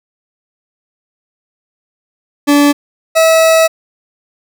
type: tone pair in turn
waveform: 40% pulse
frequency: 288.6 / 647.9 Hz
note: D4 / E5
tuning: -30 / -30 cents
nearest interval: octave + major second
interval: 1400 cents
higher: second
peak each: -5 dBFS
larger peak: neither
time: 2.47-2.73 / 3.15-3.68 s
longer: second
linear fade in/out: 20 ms
effects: none